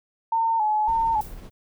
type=tone with vibrato; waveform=sine; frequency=880 Hz; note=A5; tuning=in tune; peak=-19 dBFS; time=0.32-1.21 s; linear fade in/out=5 ms; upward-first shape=square; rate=1.8 Hz; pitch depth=54 cents each way
type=noise with tremolo; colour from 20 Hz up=brown; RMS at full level=-37 dBFS; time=0.87-1.5 s; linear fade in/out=20 ms; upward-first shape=sine; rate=16 Hz; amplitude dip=30%
type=noise with exponential decay; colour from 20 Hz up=violet; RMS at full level=-38 dBFS; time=1.21-1.51 s; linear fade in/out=0 ms; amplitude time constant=64 ms
effects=none